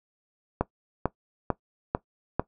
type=click train; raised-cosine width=1 ms; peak=-9 dBFS; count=5; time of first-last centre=0.61-2.396 s; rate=2.24 Hz; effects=noise-tail reverb RT60 0.1 s tail -18 dB re dry